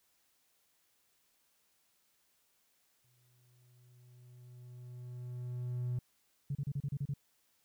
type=tone with exponential growth; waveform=triangle; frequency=123.47 Hz; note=B2; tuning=in tune; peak=-29 dBFS; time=3.04-5.99 s; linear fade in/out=5 ms; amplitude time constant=640 ms
type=tone bursts; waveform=sine; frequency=140.6 Hz; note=C#3; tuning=25 cents sharp; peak=-32 dBFS; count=8; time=6.5-7.139 s; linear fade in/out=5 ms; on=51 ms; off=33 ms
effects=tanh soft clip ceiling -28 dBFS + white hiss -74 dBFS RMS until 7.64 s